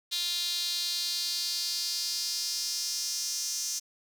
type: tone with high-pass filter sweep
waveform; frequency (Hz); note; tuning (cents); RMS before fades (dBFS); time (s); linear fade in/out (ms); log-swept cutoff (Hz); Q
sawtooth; 350; F4; +4; -32; 0.11-3.8; 20; 3900 to 5900; 4.7
effects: none